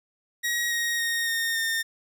sawtooth tone with pitch steps, 1897 / 1877.4 / 1858 / 1838.7 / 1819.7 Hz, A#6 / A#6 / A#6 / A#6 / A#6, +30 / +12 / -6 / -24 / -42 cents, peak -21 dBFS, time 0.43-1.83 s, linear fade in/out 20 ms, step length 280 ms, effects none

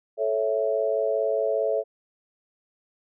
sine chord, A major, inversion none, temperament equal with one note detuned, 437.2 / 554.4 / 659.3 Hz, A4 / C#5 / E5, -11 / 0 / 0 cents, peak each -26 dBFS, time 0.17-1.84 s, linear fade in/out 50 ms, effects none

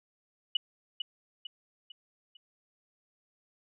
sine tone with echo, 2948 Hz, F#7, 7 cents flat, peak -23 dBFS, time 0.55-0.57 s, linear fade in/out 5 ms, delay 450 ms, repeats 4, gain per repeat -7 dB, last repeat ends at 2.37 s, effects none

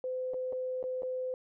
sine tone with dropouts, 511 Hz, C5, 41 cents flat, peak -32 dBFS, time 0.04-1.34 s, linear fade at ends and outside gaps 1 ms, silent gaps 0.336-0.342 / 0.525-0.53 / 0.828-0.839 / 1.022-1.032 s, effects none

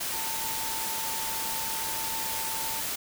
sine tone in noise, 894 Hz, A5, 27 cents sharp, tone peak -37 dBFS, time 0.12-2.81 s, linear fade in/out 10 ms, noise white, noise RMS -32 dBFS, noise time 0-2.96 s, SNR -8 dB, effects none

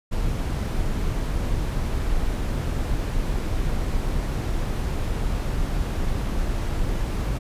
brown noise, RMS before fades -24 dBFS, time 0.11-7.39 s, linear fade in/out 20 ms, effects resampled to 32000 Hz

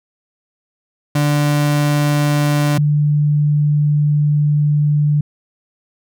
35% pulse / sine tone pair in turn, 146.83 / 148.02 Hz, D3 / D3, 0 / +14 cents, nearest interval unison, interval 14 cents, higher second, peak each -11 dBFS, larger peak neither, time 1.15-2.78 / 2.78-5.21 s, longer second, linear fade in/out 5 ms, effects none

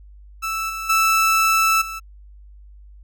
30% pulse tone with level steps, 1318.5 Hz, E6, in tune, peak -20 / -24 / -12 / -26 dBFS, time 0.42-2 s, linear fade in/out 20 ms, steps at 0.69 / 0.89 / 1.81 s, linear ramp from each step 10 ms, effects added 50 Hz sine -41 dBFS peak until 3.03 s

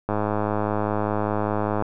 click train, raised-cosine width 1 ms, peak -10 dBFS, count 183, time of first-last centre 0.09-1.823 s, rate 105 Hz, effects none

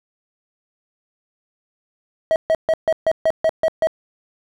triangle tone bursts, 642 Hz, E5, 46 cents flat, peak -11 dBFS, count 9, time 2.31-3.871 s, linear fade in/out 0 ms, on 49 ms, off 140 ms, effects none

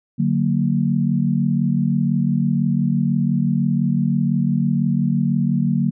sine chord, D augmented, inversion none, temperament equal with one note detuned, 146.83 / 185 / 230.9 Hz, D3 / F#3 / A#3, 0 / 0 / -16 cents, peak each -20 dBFS, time 0.18-5.91 s, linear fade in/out 20 ms, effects none

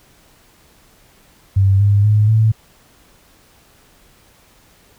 sine tone with pitch steps, 97.3 / 101.43 / 105.74 / 110.23 Hz, G2 / G#2 / G#2 / A2, -12 / -40 / +32 / +4 cents, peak -9 dBFS, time 1.56-2.52 s, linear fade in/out 10 ms, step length 240 ms, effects pink hiss -51 dBFS RMS until 4.98 s

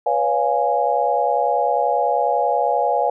sine chord, C# dominant seventh, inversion third, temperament equal with one note detuned, 493.9 / 564.1 / 698.5 / 830.6 Hz, B4 / C#5 / E#5 / G#5, 0 / +30 / 0 / 0 cents, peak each -23 / -22 / -21 / -20 dBFS, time 0.06-3.1 s, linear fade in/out 5 ms, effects none

